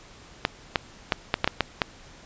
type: clicks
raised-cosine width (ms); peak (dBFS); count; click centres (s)
0.3; -4; 8; 0.451 / 0.758 / 1.122 / 1.341 / 1.444 / 1.476 / 1.607 / 1.818
effects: pink hiss -49 dBFS RMS until 2.25 s + resampled to 16000 Hz